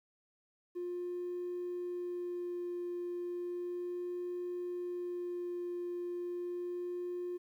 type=tone with vibrato; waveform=triangle; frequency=353.4 Hz; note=F4; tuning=21 cents sharp; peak=-33 dBFS; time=0.75-7.38 s; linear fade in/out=20 ms; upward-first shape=sine; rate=0.34 Hz; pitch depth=9 cents each way; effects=tanh soft clip ceiling -33 dBFS + 12-bit